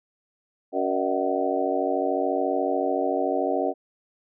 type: harmonic tone with a mistuned harmonic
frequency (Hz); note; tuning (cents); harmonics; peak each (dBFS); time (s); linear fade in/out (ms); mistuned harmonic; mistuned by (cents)
93.8; F#2; +24; 3 / 4 / 5 / 6 / 7 / 8; -29 / -29 / -29 / -29 / -29 / -29; 0.72-3.74; 50; 6; +99
effects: none